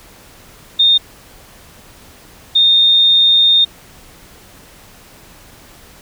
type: tone bursts at uneven times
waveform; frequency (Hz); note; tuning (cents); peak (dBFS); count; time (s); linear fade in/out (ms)
sine; 3659; A#7; -33; -7; 2; 0.79-0.98 / 2.55-3.65; 10
effects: pink hiss -42 dBFS RMS until 6.01 s